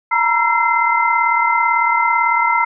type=tone cluster; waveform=sine; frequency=922 / 960 / 1346 / 2072 Hz; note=A#5 / B5 / E6 / C7; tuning=-19 / -49 / +36 / -17 cents; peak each=-18 dBFS; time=0.11-2.65 s; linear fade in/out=10 ms; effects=none